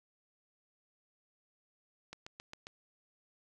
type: click train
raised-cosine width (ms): 0.2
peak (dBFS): -28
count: 5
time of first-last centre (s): 2.13-2.669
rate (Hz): 7.42
effects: none